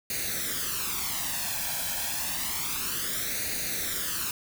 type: noise with flanger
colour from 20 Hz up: white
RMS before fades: -31 dBFS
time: 0.1-4.31 s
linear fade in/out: 2 ms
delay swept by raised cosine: 0.46 to 1.24 ms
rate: 0.29 Hz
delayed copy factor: +0.7
effects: none